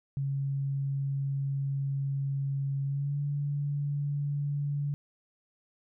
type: tone with pitch glide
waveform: sine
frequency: 138.1 to 143.72 Hz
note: C#3 to D3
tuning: -6 to -37 cents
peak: -28 dBFS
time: 0.17-4.94 s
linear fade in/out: 0 ms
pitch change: +69 cents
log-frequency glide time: 2.84-3.19 s
effects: none